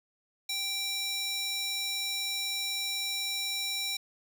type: tone with high-pass filter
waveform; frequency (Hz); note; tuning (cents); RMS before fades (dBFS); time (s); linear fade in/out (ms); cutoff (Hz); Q
square; 784; G5; 0; -33; 0.49-3.97; 5; 3500; 1.8
effects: none